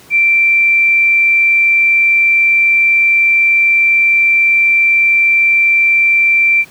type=tone; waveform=sine; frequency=2349 Hz; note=D7; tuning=in tune; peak=-7 dBFS; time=0.1-6.65 s; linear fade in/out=50 ms; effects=pink hiss -41 dBFS RMS until 6.7 s + high-pass 100 Hz 12 dB/octave